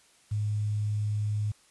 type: tone with quantisation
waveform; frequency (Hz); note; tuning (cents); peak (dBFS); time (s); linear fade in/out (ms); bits
sine; 105.1; G#2; +21; -26; 0.31-1.52; 10; 9
effects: white hiss -61 dBFS RMS until 1.7 s + resampled to 24000 Hz